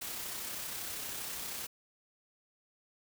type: noise with amplitude modulation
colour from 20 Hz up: white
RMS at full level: -39 dBFS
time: 0.01-1.67 s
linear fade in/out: 10 ms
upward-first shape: sine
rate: 32.6 Hz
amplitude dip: 30%
effects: none